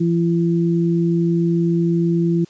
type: tone pair together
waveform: sine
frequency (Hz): 169.3 / 338.6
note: E3 / E4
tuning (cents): +46 / +46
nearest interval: octave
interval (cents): 1200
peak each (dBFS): -16 / -19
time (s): 0-2.45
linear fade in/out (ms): 10
effects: white hiss -52 dBFS RMS until 2.49 s + resampled to 16000 Hz